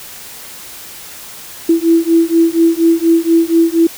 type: beating tone pair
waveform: sine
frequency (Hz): 329.6 / 333.8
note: E4 / E4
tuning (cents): 0 / +22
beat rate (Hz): 4.2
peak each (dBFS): -11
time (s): 1.69-3.87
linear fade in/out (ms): 5
effects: white hiss -32 dBFS RMS until 3.97 s